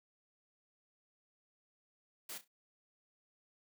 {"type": "noise with echo", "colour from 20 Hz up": "white", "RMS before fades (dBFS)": -45, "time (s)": [2.29, 2.38], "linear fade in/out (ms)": 5, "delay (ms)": 33, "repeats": 3, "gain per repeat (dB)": -12, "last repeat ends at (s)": 2.479, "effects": ["high-pass 200 Hz 12 dB/octave"]}